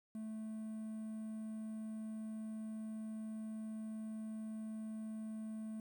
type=tone with quantisation; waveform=triangle; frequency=218.7 Hz; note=A3; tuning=10 cents flat; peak=-40 dBFS; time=0.15-5.8 s; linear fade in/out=2 ms; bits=11; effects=none